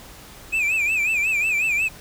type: tone with vibrato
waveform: triangle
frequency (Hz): 2489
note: D#7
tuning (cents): 0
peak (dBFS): -17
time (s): 0.52-1.89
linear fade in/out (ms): 20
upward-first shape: sine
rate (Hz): 5.5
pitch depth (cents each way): 120
effects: added 50 Hz sine -52 dBFS peak until 2 s + pink hiss -43 dBFS RMS until 2 s